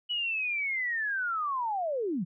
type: linear sweep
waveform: sine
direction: down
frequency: 2960 to 151 Hz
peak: -28 dBFS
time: 0.09-2.25 s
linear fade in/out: 20 ms
effects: none